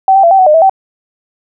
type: tone with pitch steps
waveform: sine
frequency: 767 / 780 / 678 / 773 / 746 / 607 / 650 / 770 Hz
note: G5 / G5 / E5 / G5 / F#5 / D#5 / E5 / G5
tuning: -38 / -9 / +49 / -24 / +14 / -43 / -24 / -31 cents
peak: -3 dBFS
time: 0.08-0.696 s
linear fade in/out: 2 ms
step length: 77 ms
effects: none